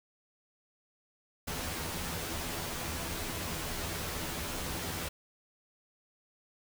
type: noise with comb filter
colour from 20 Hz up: pink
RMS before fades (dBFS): -37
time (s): 1.47-5.09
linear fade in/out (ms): 10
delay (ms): 12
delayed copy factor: +0.65
effects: none